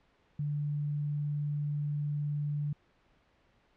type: tone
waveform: sine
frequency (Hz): 146.83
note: D3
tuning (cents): 0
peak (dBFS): -30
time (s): 0.39-2.73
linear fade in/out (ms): 5
effects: pink hiss -68 dBFS RMS until 3.76 s + low-pass 3000 Hz 12 dB/octave